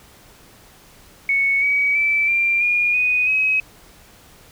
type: tone with pitch steps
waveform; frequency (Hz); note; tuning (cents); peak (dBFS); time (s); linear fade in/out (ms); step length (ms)
sine; 2215 / 2267 / 2320 / 2374 / 2429 / 2486 / 2544; C#7 / C#7 / D7 / D7 / D#7 / D#7 / D#7; -2 / +38 / -22 / +18 / -42 / -2 / +38; -15; 1.29-3.6; 2; 330
effects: pink hiss -48 dBFS RMS until 4.51 s